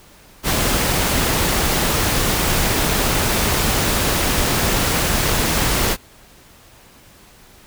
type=noise; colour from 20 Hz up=pink; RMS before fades=-18 dBFS; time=0.43-5.97 s; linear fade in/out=50 ms; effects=pink hiss -47 dBFS RMS until 7.66 s